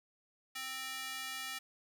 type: tone with high-pass filter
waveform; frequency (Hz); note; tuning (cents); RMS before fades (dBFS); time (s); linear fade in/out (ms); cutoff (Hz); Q
square; 262.3; C4; +4; -42; 0.55-1.59; 10; 1900; 1
effects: none